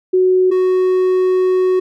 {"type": "tone pair in turn", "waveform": ["sine", "triangle"], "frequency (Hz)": [370, 370], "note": ["F#4", "F#4"], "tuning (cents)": [0, 0], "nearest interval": "unison", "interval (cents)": 0, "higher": "neither", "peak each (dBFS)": -9, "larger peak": "neither", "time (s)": [[0.13, 0.51], [0.51, 1.8]], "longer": "second", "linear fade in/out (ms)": 10, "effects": []}